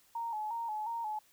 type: tone with vibrato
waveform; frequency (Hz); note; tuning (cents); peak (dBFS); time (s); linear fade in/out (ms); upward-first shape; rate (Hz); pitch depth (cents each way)
sine; 890; A5; +20; -34; 0.15-1.19; 5; square; 2.8; 71
effects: white hiss -66 dBFS RMS until 1.32 s